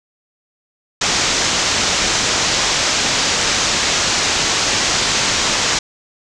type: low-pass noise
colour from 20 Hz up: white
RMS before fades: -17 dBFS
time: 1.01-5.79 s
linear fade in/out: 5 ms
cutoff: 7100 Hz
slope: 48 dB/octave
effects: none